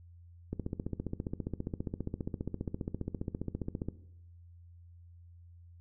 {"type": "click train", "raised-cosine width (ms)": 3, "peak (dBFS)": -22, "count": 51, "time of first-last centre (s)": [0.53, 3.886], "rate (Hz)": 14.9, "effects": ["noise-tail reverb RT60 0.8 s tail -17 dB re dry", "added 86 Hz sine -52 dBFS peak until 5.8 s"]}